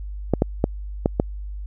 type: clicks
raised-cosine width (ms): 2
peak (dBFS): -3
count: 5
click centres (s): 0.337 / 0.421 / 0.641 / 1.059 / 1.199
effects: added 50 Hz sine -29 dBFS peak until 1.66 s